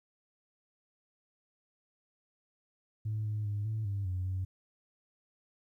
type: tone with pitch steps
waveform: sine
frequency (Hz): 107.8 / 106.3 / 103.1 / 109.5 / 99.8 / 91.7 / 93.6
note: A2 / G#2 / G#2 / A2 / G2 / F#2 / F#2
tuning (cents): -35 / +41 / -12 / -8 / +32 / -15 / +20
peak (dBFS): -30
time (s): 3.05-4.45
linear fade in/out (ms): 10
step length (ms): 200
effects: tanh soft clip ceiling -28 dBFS + 12-bit